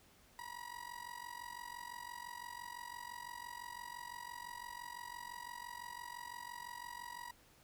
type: tone with amplitude modulation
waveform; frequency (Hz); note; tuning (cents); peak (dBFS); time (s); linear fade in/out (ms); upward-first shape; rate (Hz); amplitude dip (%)
30% pulse; 963; B5; -44; -40; 0.39-7.31; 0; sine; 45.9; 85
effects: pink hiss -66 dBFS RMS until 7.63 s